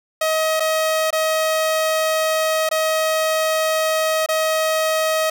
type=tone with dropouts; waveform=sawtooth; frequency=633 Hz; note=D#5; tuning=30 cents sharp; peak=-13 dBFS; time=0.21-5.3 s; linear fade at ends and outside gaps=5 ms; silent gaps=0.598-0.603 / 1.106-1.127 / 2.691-2.712 / 4.262-4.287 s; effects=none